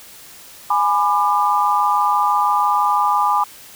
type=chord; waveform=sine; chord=G# diminished; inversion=none; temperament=just; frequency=830.6 / 996.7 / 1196.1 Hz; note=G#5 / B5 / D6; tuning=0 / +16 / +31 cents; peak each=-18 dBFS; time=0.7-3.44 s; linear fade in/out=5 ms; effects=white hiss -41 dBFS RMS until 3.75 s